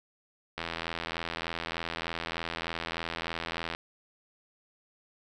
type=click train; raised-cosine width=0.3 ms; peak=-17 dBFS; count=265; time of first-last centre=0.58-3.749 s; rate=83.3 Hz; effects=none